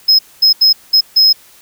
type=tone bursts at uneven times; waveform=triangle; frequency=5130 Hz; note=E8; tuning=48 cents flat; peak=-4 dBFS; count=5; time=0.08-0.19 / 0.42-0.53 / 0.61-0.73 / 0.93-1.01 / 1.16-1.33 s; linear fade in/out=10 ms; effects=white hiss -44 dBFS RMS until 1.61 s